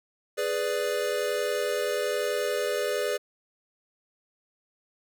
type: chord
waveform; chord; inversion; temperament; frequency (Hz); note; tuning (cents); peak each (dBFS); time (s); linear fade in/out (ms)
square; G# diminished; none; equal with one note detuned; 415.3 / 496.5 / 587.3; G#4 / B4 / D5; 0 / +9 / 0; -31; 0.37-3.18; 20
effects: none